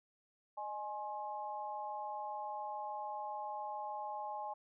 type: tone with amplitude modulation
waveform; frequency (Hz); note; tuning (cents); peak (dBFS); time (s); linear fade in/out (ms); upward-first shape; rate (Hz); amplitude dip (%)
sine; 839; G#5; +17; -35; 0.57-4.54; 10; sine; 227; 95
effects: none